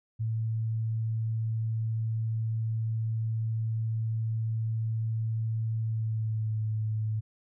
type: tone with pitch glide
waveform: sine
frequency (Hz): 111.8 to 108.81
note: A2 to A2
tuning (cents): +28 to -19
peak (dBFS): -27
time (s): 0.19-7.21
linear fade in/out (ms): 20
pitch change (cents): -47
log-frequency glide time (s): 5.78-6.6
effects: none